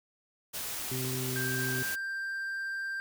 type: noise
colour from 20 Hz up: white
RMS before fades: -37 dBFS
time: 0.53-1.96 s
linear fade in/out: 20 ms
type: harmonic tone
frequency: 128.6 Hz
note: C3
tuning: 30 cents flat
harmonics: 1 / 2 / 3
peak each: -35 / -39 / -39 dBFS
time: 0.91-1.83 s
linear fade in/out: 5 ms
type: tone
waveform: triangle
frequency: 1579 Hz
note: G6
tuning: 12 cents sharp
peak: -31 dBFS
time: 1.36-3 s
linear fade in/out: 0 ms
effects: none